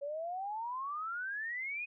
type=exponential sweep; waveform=sine; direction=up; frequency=554.4 to 2525 Hz; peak=-36 dBFS; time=0.01-1.86 s; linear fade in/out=20 ms; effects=none